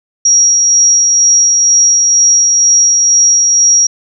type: tone with tremolo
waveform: sine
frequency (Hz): 5670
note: F8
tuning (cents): +25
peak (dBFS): -4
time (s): 0.25-3.87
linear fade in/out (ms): 5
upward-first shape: sine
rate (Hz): 2.1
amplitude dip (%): 25
effects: none